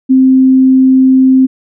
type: tone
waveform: sine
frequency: 261.6 Hz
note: C4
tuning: in tune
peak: -3 dBFS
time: 0.09-1.47 s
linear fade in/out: 20 ms
effects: none